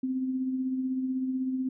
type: tone with tremolo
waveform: sine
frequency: 259.6 Hz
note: C4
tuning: 13 cents flat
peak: -25 dBFS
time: 0.03-1.69 s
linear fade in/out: 5 ms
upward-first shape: triangle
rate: 16 Hz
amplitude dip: 45%
effects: none